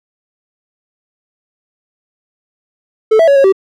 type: tone with pitch steps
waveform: triangle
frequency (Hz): 437.3 / 657 / 560 / 548 / 385.3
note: A4 / E5 / C#5 / C#5 / G4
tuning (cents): -11 / -6 / +18 / -20 / -30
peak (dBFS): -3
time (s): 3.11-3.525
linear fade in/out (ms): 10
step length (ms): 83
effects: none